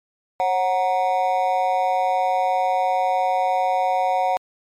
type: tone with amplitude modulation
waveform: triangle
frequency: 740 Hz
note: F#5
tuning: in tune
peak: -11 dBFS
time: 0.4-4.37 s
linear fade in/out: 0 ms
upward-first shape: sine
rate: 197 Hz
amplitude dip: 100%
effects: MP3 64 kbps